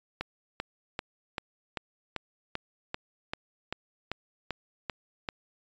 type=click train; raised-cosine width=0.3 ms; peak=-16 dBFS; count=14; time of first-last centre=0.21-5.288 s; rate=2.56 Hz; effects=resampled to 16000 Hz